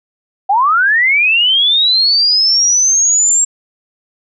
sine linear sweep, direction up, 747 to 7530 Hz, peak -8 dBFS, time 0.49-3.45 s, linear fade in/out 10 ms, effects none

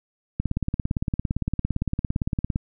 click train, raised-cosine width 5 ms, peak -11 dBFS, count 39, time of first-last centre 0.4-2.559 s, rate 17.6 Hz, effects none

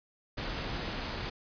pink noise, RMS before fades -36 dBFS, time 0.37-1.3 s, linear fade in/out 10 ms, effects resampled to 11025 Hz

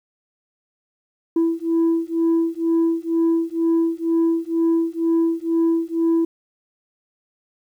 sine beating tone pair, 330 / 332.1 Hz, E4 / E4, +2 / +13 cents, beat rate 2.1 Hz, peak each -18 dBFS, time 1.36-6.25 s, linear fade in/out 5 ms, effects tanh soft clip ceiling -13 dBFS + 9-bit

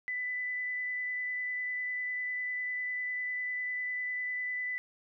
sine tone with vibrato, 1994 Hz, B6, 16 cents sharp, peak -32 dBFS, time 0.08-4.78 s, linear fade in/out 0 ms, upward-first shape sine, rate 10 Hz, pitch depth 8 cents each way, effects none

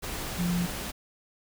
sine tone in noise, 175.6 Hz, F3, 10 cents sharp, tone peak -25 dBFS, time 0.38-0.67 s, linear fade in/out 20 ms, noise pink, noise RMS -35 dBFS, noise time 0.02-0.92 s, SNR +7 dB, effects none

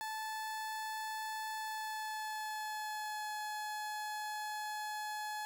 30% pulse tone with pitch glide, 872 to 849.6 Hz, A5 to G#5, -16 to +39 cents, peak -36 dBFS, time 0.01-5.45 s, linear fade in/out 0 ms, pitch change -45 cents, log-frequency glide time 1.55-3.33 s, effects none

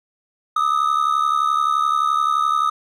triangle ring-modulated tone, 1244.5 Hz, D#6, in tune, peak -11 dBFS, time 0.56-2.7 s, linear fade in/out 5 ms, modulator 35.8 Hz, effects none

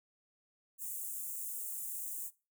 white high-pass noise, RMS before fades -41 dBFS, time 0.78-2.31 s, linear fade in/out 50 ms, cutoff 7200 Hz, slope 48 dB/octave, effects noise-tail reverb RT60 0.3 s tail -20 dB re dry

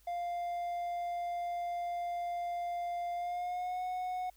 triangle tone with pitch glide, 698.5 to 732.8 Hz, F5 to F#5, 0 to -17 cents, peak -32 dBFS, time 0.07-4.3 s, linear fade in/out 5 ms, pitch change +83 cents, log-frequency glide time 3.14-3.83 s, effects added 50 Hz sine -64 dBFS peak until 4.36 s + white hiss -68 dBFS RMS until 4.36 s

